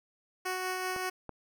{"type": "tone with tremolo", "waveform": "10% pulse", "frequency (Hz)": 370, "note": "F#4", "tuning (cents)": 0, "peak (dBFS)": -23, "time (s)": [0.45, 1.1], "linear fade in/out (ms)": 10, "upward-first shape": "sine", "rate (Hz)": 5.2, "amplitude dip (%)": 25}
{"type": "clicks", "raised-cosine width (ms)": 1, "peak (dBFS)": -26, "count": 2, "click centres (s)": [0.963, 1.293]}
{"effects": []}